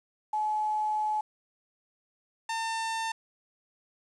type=tone pair in turn; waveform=sine / sawtooth; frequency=854 / 900.1 Hz; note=G#5 / A5; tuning=+48 / +39 cents; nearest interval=minor second; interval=91 cents; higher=second; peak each=-26 dBFS; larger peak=neither; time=0.33-1.21 / 2.49-3.12 s; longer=first; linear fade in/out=5 ms; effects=resampled to 22050 Hz + 9-bit